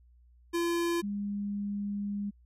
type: tone pair in turn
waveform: square / sine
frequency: 341.5 / 203.1 Hz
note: F4 / G#3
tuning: -39 / -38 cents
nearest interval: major sixth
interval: 899 cents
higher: first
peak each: -28 / -31 dBFS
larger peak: first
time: 0.53-1.02 / 1.02-2.31 s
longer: second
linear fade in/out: 20 ms
effects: added 60 Hz sine -57 dBFS peak until 2.45 s + resampled to 32000 Hz